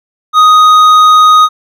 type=tone with hard clipping; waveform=triangle; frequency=1248 Hz; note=D#6; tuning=5 cents sharp; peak=-3 dBFS; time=0.33-1.49 s; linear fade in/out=50 ms; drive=10 dB; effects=none